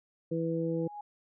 harmonic tone, 164.81 Hz, E3, in tune, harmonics 1 / 2 / 3, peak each -33 / -33 / -33 dBFS, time 0.31-0.88 s, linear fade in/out 10 ms
sine tone with exponential growth, 829 Hz, G#5, 3 cents flat, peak -37 dBFS, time 0.5-1.01 s, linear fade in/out 5 ms, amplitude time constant 110 ms
effects none

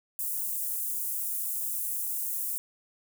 white high-pass noise, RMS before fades -32 dBFS, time 0.19-2.58 s, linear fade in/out 0 ms, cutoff 8900 Hz, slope 24 dB/octave, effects none

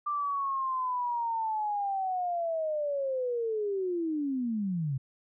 sine linear sweep, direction down, 1186 to 127.1 Hz, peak -28 dBFS, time 0.06-4.98 s, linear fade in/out 10 ms, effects none

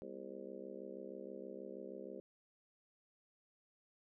harmonic tone with a mistuned harmonic, 66.3 Hz, C2, 23 cents sharp, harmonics 3 / 4 / 5 / 6 / 7 / 8 / 9, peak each -55 / -56 / -54 / -51 / -55 / -52 / -58 dBFS, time 0.02-2.2 s, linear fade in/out 0 ms, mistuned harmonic 4, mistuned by -120 cents, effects none

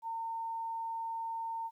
sine tone, 910 Hz, A#5, 42 cents flat, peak -35 dBFS, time 0.02-1.71 s, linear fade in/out 50 ms, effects 12-bit

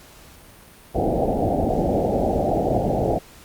white low-pass noise, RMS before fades -21 dBFS, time 0.94-3.19 s, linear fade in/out 20 ms, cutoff 790 Hz, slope 96 dB/octave, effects pink hiss -47 dBFS RMS until 3.44 s + Opus 48 kbps

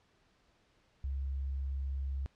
sine tone, 67.9 Hz, C#2, 35 cents flat, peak -33 dBFS, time 1.04-2.26 s, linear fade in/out 0 ms, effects pink hiss -70 dBFS RMS until 2.35 s + low-pass 5000 Hz 12 dB/octave

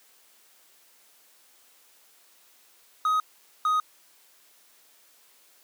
triangle tone pair in turn, 1258 / 1250 Hz, D#6 / D#6, +19 / +8 cents, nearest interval unison, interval 11 cents, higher first, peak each -19 dBFS, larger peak neither, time 3.05-3.2 / 3.65-3.8 s, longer neither, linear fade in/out 2 ms, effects white hiss -59 dBFS RMS until 5.63 s + high-pass 300 Hz 12 dB/octave

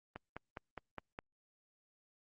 click train, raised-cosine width 0.5 ms, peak -28 dBFS, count 6, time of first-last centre 0.16-1.189 s, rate 4.86 Hz, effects Opus 32 kbps

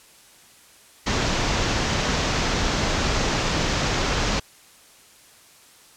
pink low-pass noise, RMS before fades -23 dBFS, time 1.06-4.4 s, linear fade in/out 10 ms, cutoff 6900 Hz, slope 48 dB/octave, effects white hiss -51 dBFS RMS until 5.96 s + low-pass 11000 Hz 12 dB/octave

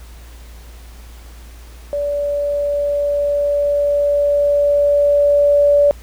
sine tone with level ramp, 577 Hz, D5, 31 cents flat, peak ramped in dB -17 to -8 dBFS, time 1.93-5.91 s, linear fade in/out 0 ms, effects added 58 Hz sine -35 dBFS peak until 6.02 s + pink hiss -45 dBFS RMS until 6.02 s

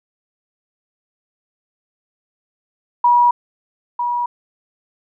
sine tone pair in turn, 965 / 965 Hz, B5 / B5, -40 / -40 cents, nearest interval unison, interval 0 cents, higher neither, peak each -9 / -17 dBFS, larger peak first, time 3.04-3.31 / 3.99-4.26 s, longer neither, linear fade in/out 5 ms, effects none

